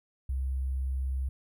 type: tone with sample-and-hold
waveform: sine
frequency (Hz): 65.8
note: C2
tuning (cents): +10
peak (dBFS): -28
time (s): 0.29-1.29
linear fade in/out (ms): 5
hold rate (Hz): 11025
effects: none